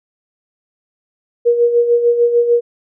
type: tone with tremolo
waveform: sine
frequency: 475.3 Hz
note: A#4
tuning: 34 cents sharp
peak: -7 dBFS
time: 1.45-2.61 s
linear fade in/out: 20 ms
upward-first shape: sine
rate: 6.7 Hz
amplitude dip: 60%
effects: none